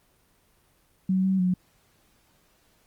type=tone with pitch steps; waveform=sine; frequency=187.9 / 190.4 / 182.1 Hz; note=F#3 / F#3 / F#3; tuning=+27 / +50 / -27 cents; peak=-20 dBFS; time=1.09-1.54 s; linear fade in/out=5 ms; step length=150 ms; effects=pink hiss -64 dBFS RMS until 2.86 s + Opus 24 kbps